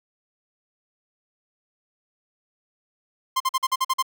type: tone bursts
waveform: 45% pulse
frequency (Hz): 1049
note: C6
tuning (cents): +4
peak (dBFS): -19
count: 8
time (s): 3.36-4.026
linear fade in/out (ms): 10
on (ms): 43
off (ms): 46
effects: none